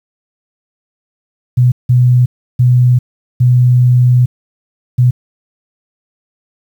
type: tone bursts at uneven times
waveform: sine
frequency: 124.2 Hz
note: B2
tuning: 10 cents sharp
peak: -5 dBFS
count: 5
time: 1.57-1.72 / 1.89-2.26 / 2.59-2.99 / 3.4-4.26 / 4.98-5.11 s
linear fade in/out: 10 ms
effects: 7-bit